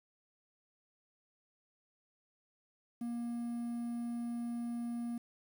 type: tone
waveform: triangle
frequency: 236.6 Hz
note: A#3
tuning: 26 cents sharp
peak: -34 dBFS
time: 3.01-5.18 s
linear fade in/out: 5 ms
effects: 10-bit